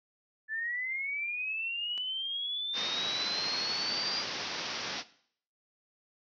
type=linear sweep; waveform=sine; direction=up; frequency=1731 to 4835 Hz; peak=-32 dBFS; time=0.48-4.25 s; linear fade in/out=50 ms
type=clicks; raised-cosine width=0.2 ms; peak=-28 dBFS; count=2; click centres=1.978 / 3.774 s
type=low-pass noise; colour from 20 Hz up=white; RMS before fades=-37 dBFS; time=2.73-5.04 s; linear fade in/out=50 ms; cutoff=5800 Hz; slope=96 dB/octave
effects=noise-tail reverb RT60 0.6 s tail -17 dB re dry + high-pass 150 Hz 12 dB/octave